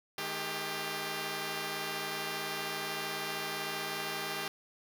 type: tone cluster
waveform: 5% pulse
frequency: 156.2 / 213.5 / 396.9 Hz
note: D#3 / G#3 / G4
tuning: +7 / +48 / +22 cents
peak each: -31 / -32 / -25 dBFS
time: 0.18-4.48 s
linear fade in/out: 2 ms
effects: none